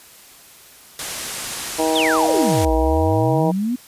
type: low-pass noise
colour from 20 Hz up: white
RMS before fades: -29 dBFS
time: 0.99-2.65 s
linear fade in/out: 2 ms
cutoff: 11000 Hz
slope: 24 dB/octave
type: harmonic tone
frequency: 159.2 Hz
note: D#3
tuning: 40 cents sharp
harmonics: 2 / 3 / 4 / 5 / 6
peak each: -21 / -22 / -22 / -24 / -26 dBFS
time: 1.78-3.52 s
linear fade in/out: 20 ms
type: exponential two-way sweep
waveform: sine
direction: down then up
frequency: 3847 to 54.7 to 257.2 Hz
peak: -18 dBFS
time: 1.95-3.76 s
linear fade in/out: 10 ms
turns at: 2.72 s
effects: white hiss -45 dBFS RMS until 3.87 s + resampled to 32000 Hz